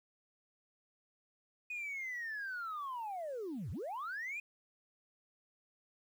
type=linear two-way sweep; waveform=sine; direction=down then up; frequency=2500 to 73.42 to 2500 Hz; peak=-37 dBFS; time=1.7-4.4 s; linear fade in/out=5 ms; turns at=3.71 s; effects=tanh soft clip ceiling -36 dBFS + 11-bit